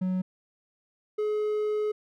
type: tone pair in turn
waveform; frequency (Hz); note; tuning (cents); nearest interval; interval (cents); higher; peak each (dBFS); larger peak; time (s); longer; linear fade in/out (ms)
triangle; 185 / 423.8; F#3 / G#4; 0 / +35; octave + major second; 1435; second; -23; neither; 0.01-0.22 / 1.18-1.92; second; 10
effects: none